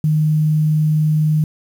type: tone with quantisation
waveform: sine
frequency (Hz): 154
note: D#3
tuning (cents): -17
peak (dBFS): -12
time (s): 0.04-1.44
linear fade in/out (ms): 2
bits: 7
effects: none